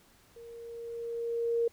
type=tone with level ramp; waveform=sine; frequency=466.2 Hz; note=A#4; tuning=in tune; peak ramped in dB=-46 to -24 dBFS; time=0.36-1.68 s; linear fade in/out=5 ms; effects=pink hiss -62 dBFS RMS until 1.72 s